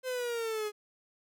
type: exponential sweep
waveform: 45% pulse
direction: down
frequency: 519 to 415.3 Hz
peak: -32 dBFS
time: 0.03-0.72 s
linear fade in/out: 50 ms
effects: none